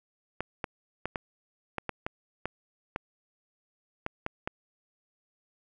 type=clicks; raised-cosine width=0.5 ms; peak=-16 dBFS; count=12; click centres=0.406 / 0.642 / 1.056 / 1.158 / 1.783 / 1.893 / 2.065 / 2.456 / 2.961 / 4.064 / 4.264 / 4.475 s; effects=none